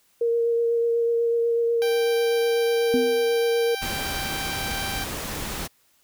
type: tone with vibrato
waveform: sine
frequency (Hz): 466.2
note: A#4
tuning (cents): 0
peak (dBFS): -19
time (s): 0.21-3.75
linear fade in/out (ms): 5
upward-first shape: sine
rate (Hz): 8.1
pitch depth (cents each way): 12
type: tone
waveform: 10% pulse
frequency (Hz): 784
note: G5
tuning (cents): 0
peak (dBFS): -21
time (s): 1.82-5.04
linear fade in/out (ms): 0
type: tone with exponential decay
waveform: sine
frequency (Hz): 252.7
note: B3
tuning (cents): +40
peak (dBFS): -18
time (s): 2.94-3.38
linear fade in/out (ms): 0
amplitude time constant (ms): 95
type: noise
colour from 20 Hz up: pink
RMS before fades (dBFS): -31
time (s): 3.81-5.68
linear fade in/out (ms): 20
effects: white hiss -63 dBFS RMS until 6.03 s